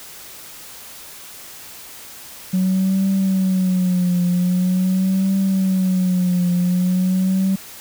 sine tone with vibrato, 185 Hz, F#3, in tune, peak -13 dBFS, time 2.53-7.56 s, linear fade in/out 10 ms, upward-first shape triangle, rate 0.44 Hz, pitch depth 82 cents each way, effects tanh soft clip ceiling -12 dBFS + white hiss -38 dBFS RMS until 7.8 s

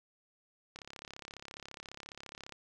click train, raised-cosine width 0.2 ms, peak -28 dBFS, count 62, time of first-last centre 0.76-2.523 s, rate 34.6 Hz, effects none

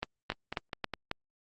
two click trains, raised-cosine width 0.3 ms, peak -19 / -15 dBFS, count 4 / 5, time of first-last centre 0.32-0.937 / 0.03-1.114 s, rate 4.86 / 3.69 Hz, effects Opus 32 kbps

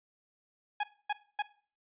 sawtooth tone bursts, 830.6 Hz, G#5, in tune, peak -25 dBFS, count 3, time 0.8-1.422 s, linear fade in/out 5 ms, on 34 ms, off 260 ms, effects noise-tail reverb RT60 0.4 s tail -17 dB re dry + resampled to 8000 Hz

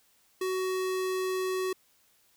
square tone, 373.6 Hz, F#4, 17 cents sharp, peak -29 dBFS, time 0.41-1.73 s, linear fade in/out 5 ms, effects white hiss -66 dBFS RMS until 2.36 s

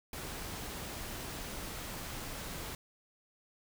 pink noise, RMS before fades -42 dBFS, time 0.13-2.75 s, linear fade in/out 2 ms, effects none

